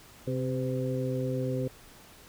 harmonic tone with a mistuned harmonic, 130.6 Hz, C3, 3 cents flat, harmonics 1 / 2 / 3 / 4, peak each -31 / -34 / -36 / -34 dBFS, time 0.27-1.68 s, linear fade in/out 5 ms, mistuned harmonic 4, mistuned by -39 cents, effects pink hiss -53 dBFS RMS until 2.28 s

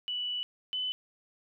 sine tone pair in turn, 2960 / 3012 Hz, F#7 / F#7, 0 / +30 cents, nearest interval unison, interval 30 cents, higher second, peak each -31 / -30 dBFS, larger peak second, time 0.08-0.43 / 0.73-0.92 s, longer first, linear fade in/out 0 ms, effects none

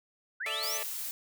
sine linear sweep, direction up, 1396.9 to 6370 Hz, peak -33 dBFS, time 0.4-0.78 s, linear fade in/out 10 ms
10% pulse chord, A suspended fourth, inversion none, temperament equal, 440 / 587.3 / 659.3 Hz, A4 / D5 / E5, 0 / 0 / 0 cents, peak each -33 / -31 / -31 dBFS, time 0.46-0.83 s, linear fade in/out 2 ms
blue noise, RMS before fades -37 dBFS, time 0.63-1.11 s, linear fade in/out 0 ms
effects none

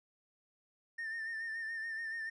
triangle tone with vibrato, 1806 Hz, A6, 45 cents sharp, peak -35 dBFS, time 0.98-2.3 s, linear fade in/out 10 ms, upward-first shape sine, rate 7 Hz, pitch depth 43 cents each way, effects tanh soft clip ceiling -32 dBFS + resampled to 24000 Hz

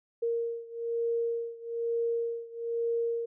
sine beating tone pair, 464.8 / 465.9 Hz, A#4 / A#4, -5 / -1 cents, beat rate 1.1 Hz, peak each -31 / -33 dBFS, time 0.22-3.26 s, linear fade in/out 10 ms, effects none

